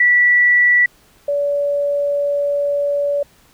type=tone pair in turn; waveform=sine; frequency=1955 / 572.9 Hz; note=B6 / D5; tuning=-18 / -43 cents; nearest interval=octave + major sixth; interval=2125 cents; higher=first; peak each=-9 / -15 dBFS; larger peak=first; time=0-0.86 / 1.28-3.23 s; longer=second; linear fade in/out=5 ms; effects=pink hiss -52 dBFS RMS until 3.53 s

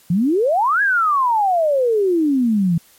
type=exponential two-way sweep; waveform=sine; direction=up then down; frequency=161.1 to 1690 to 161.1 Hz; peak=-13 dBFS; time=0.1-2.78 s; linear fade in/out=5 ms; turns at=0.82 s; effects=white hiss -51 dBFS RMS until 2.98 s + MP3 64 kbps

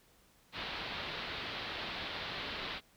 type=low-pass noise; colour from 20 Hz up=white; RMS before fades=-41 dBFS; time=0.52-2.81 s; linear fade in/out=50 ms; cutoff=4200 Hz; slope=48 dB/octave; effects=pink hiss -66 dBFS RMS until 2.96 s

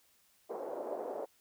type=band-pass noise; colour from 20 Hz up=white; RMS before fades=-40 dBFS; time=0.49-1.26 s; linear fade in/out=20 ms; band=370 to 660 Hz; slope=24 dB/octave; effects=white hiss -69 dBFS RMS until 1.4 s

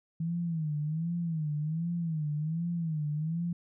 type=tone with vibrato; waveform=sine; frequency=160 Hz; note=D#3; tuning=49 cents sharp; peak=-29 dBFS; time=0.2-3.53 s; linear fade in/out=5 ms; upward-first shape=sine; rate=1.3 Hz; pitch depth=130 cents each way; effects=none

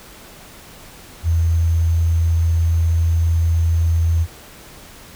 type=tone with sample-and-hold; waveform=sine; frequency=83 Hz; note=E2; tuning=12 cents sharp; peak=-13 dBFS; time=1.23-4.27 s; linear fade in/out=50 ms; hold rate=6300 Hz; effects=pink hiss -41 dBFS RMS until 5.15 s

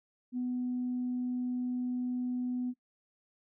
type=tone; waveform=sine; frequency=248.8 Hz; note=B3; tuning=13 cents sharp; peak=-30 dBFS; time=0.32-2.74 s; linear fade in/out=50 ms; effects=noise-tail reverb RT60 0.1 s tail -18 dB re dry + tanh soft clip ceiling -26 dBFS

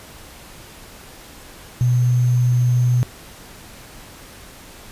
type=tone with sample-and-hold; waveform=sine; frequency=122.8 Hz; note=B2; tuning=9 cents flat; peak=-13 dBFS; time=1.81-3.03 s; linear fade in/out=0 ms; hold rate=6300 Hz; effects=pink hiss -41 dBFS RMS until 4.91 s + resampled to 32000 Hz

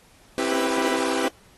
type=chord; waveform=sawtooth; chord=C major seventh; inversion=none; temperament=equal with one note detuned; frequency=265.7 / 329.6 / 392 / 493.9 Hz; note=C4 / E4 / G4 / B4; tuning=+27 / 0 / 0 / 0 cents; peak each=-24 dBFS; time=0.38-1.28 s; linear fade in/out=0 ms; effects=pink hiss -55 dBFS RMS until 1.57 s + AAC 32 kbps

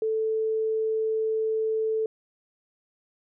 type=tone; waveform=sine; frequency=440 Hz; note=A4; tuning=in tune; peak=-23 dBFS; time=0.02-2.06 s; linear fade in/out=2 ms; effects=none

